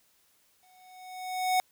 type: tone with exponential growth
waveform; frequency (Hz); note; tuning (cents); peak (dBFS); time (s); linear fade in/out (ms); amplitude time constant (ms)
square; 740; F#5; 0; -22; 0.63-1.6; 0; 210
effects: white hiss -67 dBFS RMS until 1.71 s